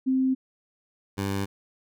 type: tone pair in turn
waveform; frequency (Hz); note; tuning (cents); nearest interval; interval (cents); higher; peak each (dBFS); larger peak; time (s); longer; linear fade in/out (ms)
sine / 15% pulse; 261.6 / 98.53; C4 / G2; 0 / +9; octave + perfect fourth; 1691; first; -20; neither; 0.06-0.35 / 1.17-1.46; neither; 20
effects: none